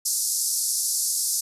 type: band-pass noise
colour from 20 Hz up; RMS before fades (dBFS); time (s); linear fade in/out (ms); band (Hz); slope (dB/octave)
white; -25; 0.05-1.41; 10; 4800 to 12000; 48
effects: resampled to 32000 Hz